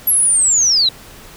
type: linear sweep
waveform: sine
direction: down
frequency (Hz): 11580 to 3811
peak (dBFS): -10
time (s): 0.07-0.89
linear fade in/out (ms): 5
effects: pink hiss -39 dBFS RMS until 1.36 s